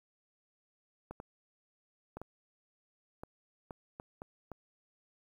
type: clicks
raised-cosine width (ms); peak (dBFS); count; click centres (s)
1; -29; 9; 1.11 / 1.201 / 2.17 / 2.216 / 3.235 / 3.708 / 3.999 / 4.219 / 4.517
effects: 10-bit